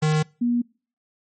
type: tone pair in turn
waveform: square / sine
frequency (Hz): 154.2 / 240.1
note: D#3 / B3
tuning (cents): -15 / -49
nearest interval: minor sixth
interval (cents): 766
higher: second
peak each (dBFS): -18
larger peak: neither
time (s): 0.02-0.23 / 0.41-0.62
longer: neither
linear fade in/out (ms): 10
effects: noise-tail reverb RT60 0.4 s tail -25 dB re dry + MP3 32 kbps